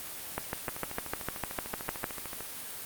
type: two click trains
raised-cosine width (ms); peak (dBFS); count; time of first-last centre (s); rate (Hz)
0.5; -15 / -23; 12 / 24; 0.38-2.042 / 0.69-2.406; 6.62 / 13.4
effects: white hiss -41 dBFS RMS until 2.85 s + Opus 32 kbps